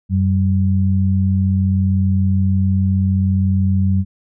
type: tone pair together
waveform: sine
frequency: 92.7 / 192.05 Hz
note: F#2 / G3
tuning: +4 / -35 cents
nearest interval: octave + minor second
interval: 1261 cents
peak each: -14 / -17 dBFS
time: 0.09-4.05 s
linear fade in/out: 50 ms
effects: none